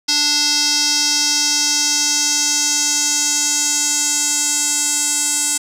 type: tone with band-pass filter sweep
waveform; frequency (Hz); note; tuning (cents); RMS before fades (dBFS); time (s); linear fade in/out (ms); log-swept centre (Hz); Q
square; 293.7; D4; 0; -17; 0.08-5.58; 10; 5200 to 7800; 4
effects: none